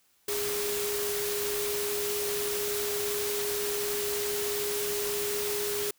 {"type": "tone in noise", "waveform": "sine", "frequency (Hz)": 411.5, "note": "G#4", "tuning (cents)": -16, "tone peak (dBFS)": -31, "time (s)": [0.28, 5.91], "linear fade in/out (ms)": 5, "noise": "white", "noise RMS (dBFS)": -33, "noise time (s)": [0.28, 5.91], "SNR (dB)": -1, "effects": ["white hiss -67 dBFS RMS until 5.98 s"]}